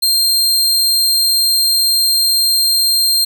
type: tone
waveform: sawtooth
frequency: 4186 Hz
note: C8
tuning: in tune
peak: -8 dBFS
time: 0.02-3.25 s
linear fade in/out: 10 ms
effects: none